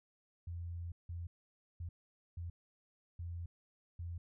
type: tone bursts at uneven times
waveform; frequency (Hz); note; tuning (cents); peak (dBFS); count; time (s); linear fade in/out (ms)
sine; 85.8; F2; -30; -40; 6; 0.47-0.92 / 1.09-1.27 / 1.8-1.89 / 2.37-2.5 / 3.19-3.46 / 3.99-4.18; 5
effects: none